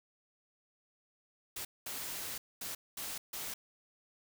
white noise bursts at uneven times, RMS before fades -41 dBFS, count 5, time 1.56-1.65 / 1.86-2.38 / 2.61-2.75 / 2.97-3.18 / 3.33-3.54 s, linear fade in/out 5 ms, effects none

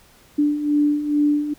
sine beating tone pair, 292.4 / 294.7 Hz, D4 / D4, -7 / +6 cents, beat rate 2.3 Hz, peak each -23 / -17 dBFS, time 0.38-1.54 s, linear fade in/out 10 ms, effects pink hiss -52 dBFS RMS until 1.58 s

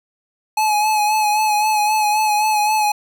square tone with vibrato, 850 Hz, G#5, 40 cents sharp, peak -15 dBFS, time 0.57-2.92 s, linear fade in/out 5 ms, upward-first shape sine, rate 3.8 Hz, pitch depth 34 cents each way, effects none

